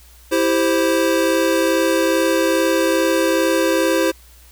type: chord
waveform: square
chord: C major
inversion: first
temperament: equal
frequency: 329.6 / 392 / 523.3 Hz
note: E4 / G4 / C5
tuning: 0 / 0 / 0 cents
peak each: -19 / -22 / -19 dBFS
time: 0.31-4.12 s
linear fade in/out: 20 ms
effects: added 60 Hz sine -45 dBFS peak until 4.51 s + white hiss -49 dBFS RMS until 4.51 s